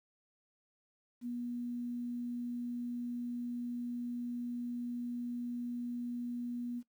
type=tone with quantisation; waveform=sine; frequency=241.6 Hz; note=B3; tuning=38 cents flat; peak=-36 dBFS; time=1.21-6.83 s; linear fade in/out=50 ms; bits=11; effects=noise-tail reverb RT60 0.1 s tail -17 dB re dry